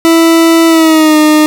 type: tone with pitch glide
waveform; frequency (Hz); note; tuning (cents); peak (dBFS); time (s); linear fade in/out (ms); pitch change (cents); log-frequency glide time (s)
40% pulse; 329.6 to 305.8; E4 to D#4; 0 to -30; -3; 0.05-1.46; 0; -130; 0.67-1.17
effects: none